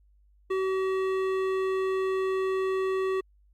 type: tone with hard clipping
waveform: sine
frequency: 379.8 Hz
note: F#4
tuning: 45 cents sharp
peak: -27 dBFS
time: 0.5-3.21 s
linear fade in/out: 10 ms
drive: 13 dB
effects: added 50 Hz sine -58 dBFS peak until 3.53 s + Opus 48 kbps